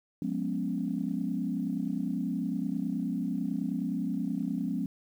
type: chord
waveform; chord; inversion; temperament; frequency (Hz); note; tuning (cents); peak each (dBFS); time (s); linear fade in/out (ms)
sine; C# dominant seventh; first; equal with one note detuned; 178.59 / 207.7 / 246.9 / 277.2; E#3 / G#3 / B3 / C#4; +39 / 0 / 0 / 0; -34; 0.22-4.86; 2
effects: tanh soft clip ceiling -18 dBFS + 10-bit